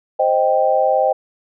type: chord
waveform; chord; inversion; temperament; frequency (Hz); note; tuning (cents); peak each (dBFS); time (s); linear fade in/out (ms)
sine; C minor; none; equal; 523.3 / 622.3 / 784; C5 / Eb5 / G5; 0 / 0 / 0; -17; 0.19-1.13; 10
effects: none